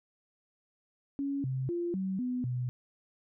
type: tone with pitch steps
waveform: sine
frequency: 279 / 131.1 / 345.9 / 190.1 / 249.8 / 124.5 Hz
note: C#4 / C3 / F4 / F#3 / B3 / B2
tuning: +11 / +4 / -17 / +47 / +20 / +14 cents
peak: -30 dBFS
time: 1.19-2.69 s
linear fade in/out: 0 ms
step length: 250 ms
effects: none